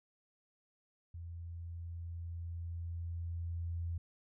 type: tone with level ramp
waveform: sine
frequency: 84.8 Hz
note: E2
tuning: 50 cents sharp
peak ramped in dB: -43 to -35 dBFS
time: 1.14-3.98 s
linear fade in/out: 5 ms
effects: none